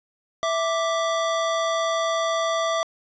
square tone pair together, 658 / 1172.4 Hz, E5 / D6, -3 / -3 cents, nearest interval minor seventh, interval 1000 cents, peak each -24 / -26 dBFS, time 0.43-2.83 s, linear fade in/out 0 ms, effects resampled to 16000 Hz + 9-bit

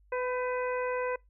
harmonic tone with a mistuned harmonic, 500 Hz, B4, 21 cents sharp, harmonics 1 / 2 / 3 / 4 / 5, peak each -30 / -36 / -40 / -42 / -44 dBFS, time 0.12-1.16 s, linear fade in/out 5 ms, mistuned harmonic 3, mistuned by +38 cents, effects noise-tail reverb RT60 0.2 s tail -26 dB re dry + added 50 Hz sine -59 dBFS peak until 1.29 s

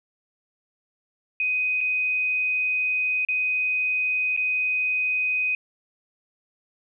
sine tone with dropouts, 2504 Hz, D#7, 10 cents sharp, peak -21 dBFS, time 1.4-5.55 s, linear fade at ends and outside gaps 2 ms, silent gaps 1.807-1.811 / 3.25-3.286 / 4.365-4.374 s, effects none

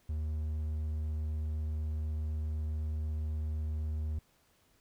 triangle tone, 77 Hz, D#2, 17 cents flat, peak -30 dBFS, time 0.09-4.19 s, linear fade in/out 5 ms, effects pink hiss -69 dBFS RMS until 4.8 s

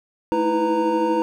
triangle tone cluster, 218.4 / 315.2 / 327.8 / 496.9 / 925 Hz, A3 / D#4 / E4 / B4 / A#5, -13 / +23 / -10 / +11 / -14 cents, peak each -28 / -27 / -20 / -21 / -21 dBFS, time 0.32-1.22 s, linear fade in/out 0 ms, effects none

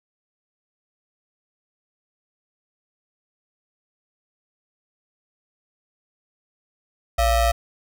square ring-modulated tone, 312.8 Hz, D#4, 9 cents sharp, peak -14 dBFS, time 7.18-7.52 s, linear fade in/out 10 ms, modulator 371 Hz, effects none

